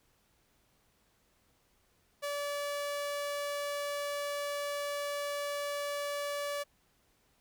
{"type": "tone", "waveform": "sawtooth", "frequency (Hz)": 576, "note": "D5", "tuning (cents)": -34, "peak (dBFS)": -30, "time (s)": [2.22, 6.64], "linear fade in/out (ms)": 20, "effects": ["pink hiss -71 dBFS RMS until 7.4 s"]}